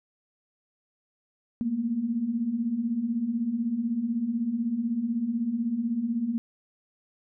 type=beating tone pair; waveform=sine; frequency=220 / 236 Hz; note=A3 / A#3; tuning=0 / +22 cents; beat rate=16 Hz; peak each=-32 / -26 dBFS; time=1.61-6.38 s; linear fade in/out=0 ms; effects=none